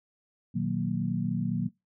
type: chord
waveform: sine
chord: B major seventh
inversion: none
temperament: equal with one note detuned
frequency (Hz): 120.79 / 155.56 / 185 / 233.1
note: B2 / D#3 / F#3 / A#3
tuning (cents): -38 / 0 / 0 / 0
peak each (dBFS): -34 / -33 / -30 / -32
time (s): 0.54-1.69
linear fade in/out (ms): 20
effects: noise-tail reverb RT60 0.2 s tail -22 dB re dry